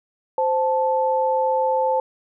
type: tone pair together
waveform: sine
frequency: 521 / 876.2 Hz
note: C5 / A5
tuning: -7 / -7 cents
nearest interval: major sixth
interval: 900 cents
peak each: -20 dBFS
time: 0.38-2 s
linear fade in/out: 2 ms
effects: none